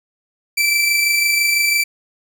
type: tone pair together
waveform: sawtooth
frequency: 2329 / 2355 Hz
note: D7 / D7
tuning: -15 / +4 cents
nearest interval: unison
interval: 19 cents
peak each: -11 / -20 dBFS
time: 0.57-1.84 s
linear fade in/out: 10 ms
effects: none